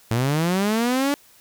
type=linear sweep; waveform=sawtooth; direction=up; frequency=109.5 to 290 Hz; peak=-15 dBFS; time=0.11-1.14 s; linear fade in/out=0 ms; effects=white hiss -53 dBFS RMS until 1.4 s